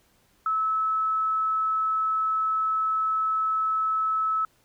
sine tone, 1300 Hz, E6, 24 cents flat, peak -22 dBFS, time 0.46-4.45 s, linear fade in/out 2 ms, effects pink hiss -64 dBFS RMS until 4.64 s

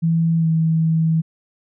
sine tone with pitch glide, 164.81 to 161.51 Hz, E3 to E3, 0 to -35 cents, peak -14 dBFS, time 0.02-1.22 s, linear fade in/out 20 ms, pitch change -35 cents, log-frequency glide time 0.38-0.47 s, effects none

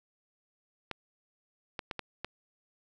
clicks, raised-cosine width 0.3 ms, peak -19 dBFS, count 5, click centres 0.913 / 1.792 / 1.912 / 1.993 / 2.246 s, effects none

